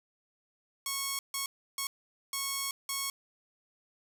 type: tone bursts at uneven times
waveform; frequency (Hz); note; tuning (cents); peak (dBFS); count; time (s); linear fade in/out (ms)
5% pulse; 1100; C#6; -14; -20; 5; 0.86-1.19 / 1.34-1.46 / 1.78-1.87 / 2.33-2.71 / 2.89-3.1; 2
effects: none